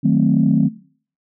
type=chord; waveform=sine; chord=D# diminished seventh; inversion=none; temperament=equal; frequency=155.56 / 185 / 220 / 261.6 Hz; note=D#3 / F#3 / A3 / C4; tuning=0 / 0 / 0 / 0 cents; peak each=-17 dBFS; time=0.03-0.69 s; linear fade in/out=20 ms; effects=noise-tail reverb RT60 0.5 s tail -20 dB re dry + tanh soft clip ceiling -3 dBFS